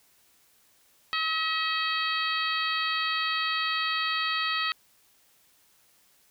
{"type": "harmonic tone", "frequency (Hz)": 640, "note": "D#5", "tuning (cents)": 49, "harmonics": [2, 3, 4, 5, 6, 7], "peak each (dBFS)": [-30, -32, -33, -34, -35, -35], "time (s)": [1.13, 4.72], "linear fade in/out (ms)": 0, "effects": ["white hiss -63 dBFS RMS until 6.3 s"]}